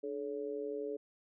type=tone with amplitude modulation; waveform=sine; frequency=429.8 Hz; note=A4; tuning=41 cents flat; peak=-32 dBFS; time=0.03-0.97 s; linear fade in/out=10 ms; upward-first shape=sine; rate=132 Hz; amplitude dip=95%; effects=none